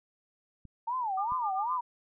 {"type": "clicks", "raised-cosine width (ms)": 5, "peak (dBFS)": -36, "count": 2, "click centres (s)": [0.653, 1.321]}
{"type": "tone with vibrato", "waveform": "sine", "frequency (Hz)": 882, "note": "A5", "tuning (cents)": 4, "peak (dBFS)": -29, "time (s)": [0.87, 1.81], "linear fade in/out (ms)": 10, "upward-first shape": "sine", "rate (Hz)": 2.6, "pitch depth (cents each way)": 270}
{"type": "tone with tremolo", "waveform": "sine", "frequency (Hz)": 1200, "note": "D6", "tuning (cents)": 37, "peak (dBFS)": -31, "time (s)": [1.17, 1.78], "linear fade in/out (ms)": 10, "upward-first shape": "sine", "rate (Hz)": 7.6, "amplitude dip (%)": 85}
{"effects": []}